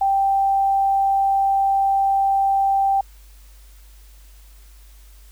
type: tone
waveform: sine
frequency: 784 Hz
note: G5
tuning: in tune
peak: -15 dBFS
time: 0.01-3.01 s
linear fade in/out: 5 ms
effects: added 50 Hz sine -43 dBFS peak until 5.31 s + white hiss -54 dBFS RMS until 5.31 s